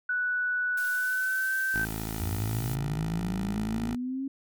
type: tone with pitch glide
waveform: sine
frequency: 1480 to 1550.9 Hz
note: F#6 to G6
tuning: 0 to -19 cents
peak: -25 dBFS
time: 0.09-1.85 s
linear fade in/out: 5 ms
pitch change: +81 cents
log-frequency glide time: 0.89-1.55 s
type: noise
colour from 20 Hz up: blue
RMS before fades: -41 dBFS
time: 0.77-2.75 s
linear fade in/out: 5 ms
type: tone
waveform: 10% pulse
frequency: 54.4 Hz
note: A1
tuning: 19 cents flat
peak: -24 dBFS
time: 1.74-3.95 s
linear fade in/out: 5 ms
type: linear sweep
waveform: sine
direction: up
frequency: 81.4 to 274 Hz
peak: -29 dBFS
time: 2.2-4.28 s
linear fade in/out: 5 ms
effects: MP3 96 kbps